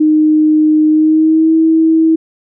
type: tone with pitch glide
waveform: sine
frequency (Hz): 308.2 to 322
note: D#4 to E4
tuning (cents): -16 to -41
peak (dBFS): -6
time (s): 0-2.16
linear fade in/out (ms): 10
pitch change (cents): +75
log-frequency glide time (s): 0.88-1.54
effects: none